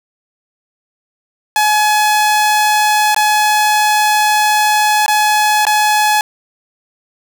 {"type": "tone with dropouts", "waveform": "sawtooth", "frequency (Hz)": 847, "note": "G#5", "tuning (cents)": 34, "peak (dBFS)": -6, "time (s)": [1.56, 6.21], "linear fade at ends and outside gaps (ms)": 1, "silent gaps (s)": [[3.146, 3.163], [5.062, 5.08], [5.652, 5.667]], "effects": []}